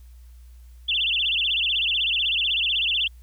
sine tone with vibrato, 3071 Hz, G7, 36 cents flat, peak -20 dBFS, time 0.88-3.08 s, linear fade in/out 10 ms, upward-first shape sine, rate 16 Hz, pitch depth 250 cents each way, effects added 60 Hz sine -43 dBFS peak until 3.22 s + white hiss -63 dBFS RMS until 3.22 s

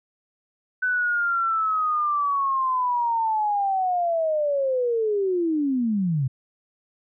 sine linear sweep, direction down, 1511 to 124 Hz, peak -20 dBFS, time 0.82-6.28 s, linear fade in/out 10 ms, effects none

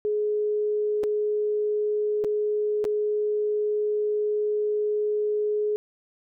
sine tone with dropouts, 420.8 Hz, G#4, 23 cents sharp, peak -22 dBFS, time 0.05-5.76 s, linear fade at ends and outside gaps 0 ms, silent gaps 1.034-1.038 / 2.24-2.246 / 2.842-2.851 s, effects none

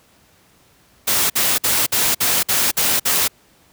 white noise bursts, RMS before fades -17 dBFS, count 8, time 1.07-3.281 s, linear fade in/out 10 ms, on 230 ms, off 53 ms, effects pink hiss -54 dBFS RMS until 3.72 s + high-pass 60 Hz 12 dB/octave

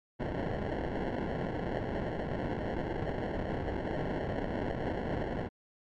blue noise with sample-and-hold, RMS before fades -34 dBFS, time 0.19-5.49 s, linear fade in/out 20 ms, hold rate 1225 Hz, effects low-pass 2000 Hz 12 dB/octave + MP3 96 kbps

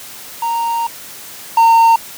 triangle tone pair in turn, 928 / 914.2 Hz, A#5 / A#5, -8 / -34 cents, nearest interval unison, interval 26 cents, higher first, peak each -13 / -4 dBFS, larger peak second, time 0.42-0.87 / 1.57-1.96 s, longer first, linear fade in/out 5 ms, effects white hiss -33 dBFS RMS until 2.17 s + high-pass 80 Hz 12 dB/octave

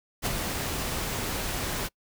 pink noise with ADSR envelope, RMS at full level -26 dBFS, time 0.22-1.89 s, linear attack 41 ms, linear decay 22 ms, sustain -5 dB, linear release 28 ms, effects noise-tail reverb RT60 0.1 s tail -25 dB re dry

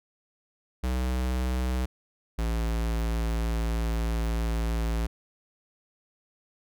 square tone pair in turn, 63 / 56.45 Hz, B1 / A1, +35 / +45 cents, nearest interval major second, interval 190 cents, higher first, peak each -26 dBFS, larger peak neither, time 0.83-1.86 / 2.38-5.07 s, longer second, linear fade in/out 10 ms, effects none

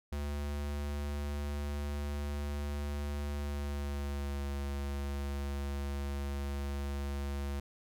square tone with pitch glide, 72.4 to 70.3 Hz, D2 to C#2, -24 to +25 cents, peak -35 dBFS, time 0.12-7.6 s, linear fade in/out 5 ms, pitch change -51 cents, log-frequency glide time 3.32-4.44 s, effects none

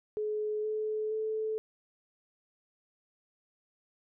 sine tone with pitch steps, 425.3 / 430.7 / 436.2 Hz, G#4 / A4 / A4, +41 / -37 / -15 cents, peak -30 dBFS, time 0.17-1.58 s, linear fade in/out 0 ms, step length 470 ms, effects none

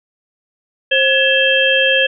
harmonic tone with a mistuned harmonic, 532 Hz, C5, 29 cents sharp, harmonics 1 / 3 / 5 / 6, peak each -16 / -16 / -16 / -16 dBFS, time 0.91-2.07 s, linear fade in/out 10 ms, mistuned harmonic 3, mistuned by +100 cents, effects none

